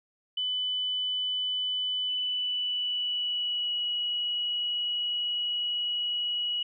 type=tone with pitch glide; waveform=sine; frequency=3000 to 2918 Hz; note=F#7 to F#7; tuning=+23 to -25 cents; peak=-27 dBFS; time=0.37-6.63 s; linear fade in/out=5 ms; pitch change=-48 cents; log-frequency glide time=2.04-3.88 s; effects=none